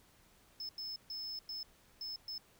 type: tone bursts at uneven times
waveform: triangle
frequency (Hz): 5230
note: E8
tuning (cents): -15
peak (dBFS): -39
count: 6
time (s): 0.6-0.69 / 0.78-0.96 / 1.1-1.39 / 1.49-1.63 / 2.01-2.16 / 2.28-2.38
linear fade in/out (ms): 2
effects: pink hiss -66 dBFS RMS until 2.59 s